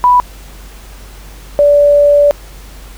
sine tone pair in turn, 987.8 / 579.5 Hz, B5 / D5, 0 / -23 cents, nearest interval major sixth, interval 923 cents, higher first, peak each -4 dBFS, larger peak neither, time 0.04-0.2 / 1.59-2.31 s, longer second, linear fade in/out 0 ms, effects added 48 Hz sine -31 dBFS peak until 2.97 s + pink hiss -38 dBFS RMS until 2.97 s

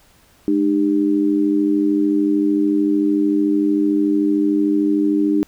sine tone with amplitude modulation, 302.6 Hz, D#4, 48 cents flat, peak -10 dBFS, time 0.48-5.43 s, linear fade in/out 0 ms, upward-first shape sine, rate 93.4 Hz, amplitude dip 80%, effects pink hiss -53 dBFS RMS until 5.47 s

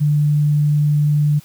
sine tone, 148.1 Hz, D3, 15 cents sharp, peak -12 dBFS, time 0-1.4 s, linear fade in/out 20 ms, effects white hiss -47 dBFS RMS until 1.44 s

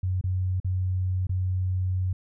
sine tone with dropouts, 92.5 Hz, F#2, in tune, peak -23 dBFS, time 0.03-2.13 s, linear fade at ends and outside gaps 5 ms, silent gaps 0.212-0.239 / 0.601-0.645 / 1.27-1.293 s, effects none

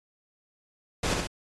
pink noise with echo, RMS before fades -28 dBFS, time 1.03-1.14 s, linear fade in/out 5 ms, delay 66 ms, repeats 2, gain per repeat -3 dB, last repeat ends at 1.272 s, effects low-pass 8000 Hz 12 dB/octave + AAC 32 kbps

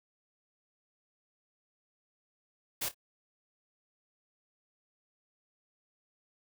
white noise with echo, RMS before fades -34 dBFS, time 2.81-2.89 s, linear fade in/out 10 ms, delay 28 ms, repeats 2, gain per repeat -14 dB, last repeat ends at 2.946 s, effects none

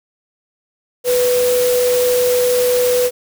sine tone in noise, 494.8 Hz, B4, 3 cents sharp, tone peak -12 dBFS, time 1.04-3.11 s, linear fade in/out 50 ms, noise white, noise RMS -23 dBFS, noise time 1.04-3.11 s, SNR +8 dB, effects none

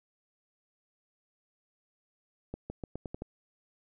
accelerating click train, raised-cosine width 2 ms, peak -24 dBFS, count 7, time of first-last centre 2.54-3.22 s, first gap 160 ms, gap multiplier 0.86, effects none

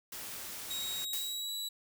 white noise, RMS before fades -43 dBFS, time 0.12-1.05 s, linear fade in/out 5 ms
sawtooth tone with pitch glide, 3800 to 3920 Hz, A#7 to B7, +33 to -14 cents, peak -33 dBFS, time 0.7-1.69 s, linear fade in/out 10 ms, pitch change +53 cents, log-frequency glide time 1.05-1.53 s
blue noise with exponential decay, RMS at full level -35 dBFS, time 1.13-1.59 s, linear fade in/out 2 ms, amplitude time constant 100 ms
effects none

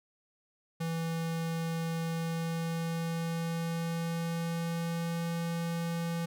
square tone with pitch glide, 164.81 to 168.08 Hz, E3 to E3, 0 to +34 cents, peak -32 dBFS, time 0.8-6.26 s, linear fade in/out 10 ms, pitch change +34 cents, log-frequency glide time 2.04-5.25 s, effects none

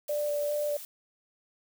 blue noise, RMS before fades -43 dBFS, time 0.08-0.85 s, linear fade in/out 2 ms
sine tone with vibrato, 587.3 Hz, D5, in tune, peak -27 dBFS, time 0.09-0.77 s, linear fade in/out 5 ms, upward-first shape square, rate 2.5 Hz, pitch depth 10 cents each way
effects none

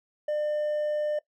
sine tone with hard clipping, 600 Hz, D5, 37 cents sharp, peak -26 dBFS, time 0.28-1.19 s, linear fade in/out 5 ms, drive 2 dB, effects noise-tail reverb RT60 0.1 s tail -20 dB re dry

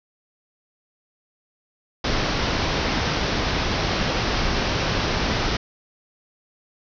pink low-pass noise, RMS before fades -23 dBFS, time 2.04-5.57 s, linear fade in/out 5 ms, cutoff 5800 Hz, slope 96 dB/octave, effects none

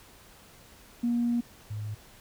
sine tone pair in turn, 237.9 / 105.97 Hz, A#3 / G#2, +35 / +35 cents, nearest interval octave + major second, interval 1400 cents, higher first, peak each -23 / -32 dBFS, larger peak first, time 1.03-1.41 / 1.7-1.95 s, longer first, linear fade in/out 10 ms, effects tanh soft clip ceiling -19 dBFS + pink hiss -54 dBFS RMS until 2.2 s

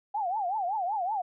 sine tone with vibrato, 784 Hz, G5, in tune, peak -27 dBFS, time 0.14-1.22 s, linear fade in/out 10 ms, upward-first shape triangle, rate 5.3 Hz, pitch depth 250 cents each way, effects none

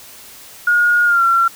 sine tone with pitch glide, 1434 to 1363.7 Hz, F6 to F6, +45 to -42 cents, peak -10 dBFS, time 0.67-1.48 s, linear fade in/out 5 ms, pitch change -87 cents, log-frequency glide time 1.05-1.23 s, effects white hiss -39 dBFS RMS until 1.55 s

